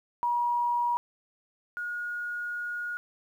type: tone pair in turn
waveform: sine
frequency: 959 / 1440.3 Hz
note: A#5 / F#6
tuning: +49 / -47 cents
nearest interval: perfect fifth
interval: 704 cents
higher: second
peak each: -24 / -31 dBFS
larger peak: first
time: 0.23-0.97 / 1.77-2.97 s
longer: second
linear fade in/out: 0 ms
effects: 10-bit